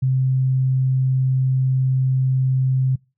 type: tone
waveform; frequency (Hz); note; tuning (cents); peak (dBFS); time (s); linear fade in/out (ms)
sine; 130.81; C3; 0; -15; 0.02-2.96; 10
effects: noise-tail reverb RT60 0.3 s tail -26 dB re dry